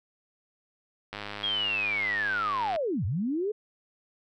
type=click train; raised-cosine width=0.3 ms; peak=-20 dBFS; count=169; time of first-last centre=1.13-2.761 s; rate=103 Hz
type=linear two-way sweep; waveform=sine; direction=down then up; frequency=3301 to 82.41 to 438.7 Hz; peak=-26 dBFS; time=1.43-3.52 s; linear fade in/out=10 ms; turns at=3.05 s
effects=none